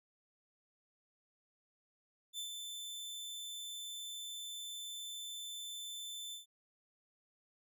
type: tone with ADSR envelope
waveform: sawtooth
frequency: 3533 Hz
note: A7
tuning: 6 cents sharp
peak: -36 dBFS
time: 2.33-6.46 s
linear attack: 55 ms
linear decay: 100 ms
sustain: -4 dB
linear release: 130 ms
effects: none